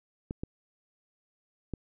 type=clicks; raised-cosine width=3 ms; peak=-21 dBFS; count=3; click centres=0.309 / 0.435 / 1.737 s; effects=none